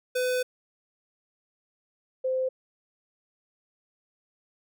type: tone pair in turn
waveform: square / sine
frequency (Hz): 503 / 518.3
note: B4 / C5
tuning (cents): +32 / -16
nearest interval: minor second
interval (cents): 52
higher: second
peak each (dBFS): -25 / -24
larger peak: second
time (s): 0.15-0.43 / 2.24-2.49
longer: first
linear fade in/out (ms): 10
effects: none